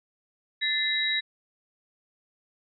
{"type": "tone cluster", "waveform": "sine", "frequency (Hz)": [1760, 2060, 3848], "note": ["A6", "C7", "B7"], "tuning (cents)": [0, -28, -46], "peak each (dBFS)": [-30, -30, -26], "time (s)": [0.61, 1.21], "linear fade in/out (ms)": 20, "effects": []}